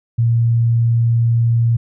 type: tone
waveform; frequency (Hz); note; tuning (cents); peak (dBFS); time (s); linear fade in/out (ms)
sine; 116.54; A#2; 0; -11; 0.18-1.77; 10
effects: none